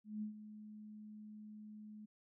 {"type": "tone with ADSR envelope", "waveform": "sine", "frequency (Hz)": 212.6, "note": "G#3", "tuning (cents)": 41, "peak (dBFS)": -38, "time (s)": [0.04, 2.06], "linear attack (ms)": 180, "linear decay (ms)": 110, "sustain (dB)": -12, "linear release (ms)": 13, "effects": []}